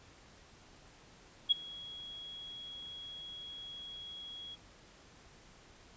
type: tone with ADSR envelope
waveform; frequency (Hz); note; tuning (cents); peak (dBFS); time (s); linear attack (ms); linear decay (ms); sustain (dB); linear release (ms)
sine; 3322; G#7; 0; -21; 1.49-4.56; 24; 16; -23; 22
effects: pink hiss -59 dBFS RMS until 5.96 s + resampled to 16000 Hz